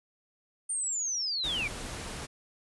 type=linear sweep; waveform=sine; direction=down; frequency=9000 to 2217 Hz; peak=-29 dBFS; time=0.69-1.68 s; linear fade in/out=10 ms
type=noise; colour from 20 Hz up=pink; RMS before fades=-39 dBFS; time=1.43-2.27 s; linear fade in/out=20 ms
effects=resampled to 24000 Hz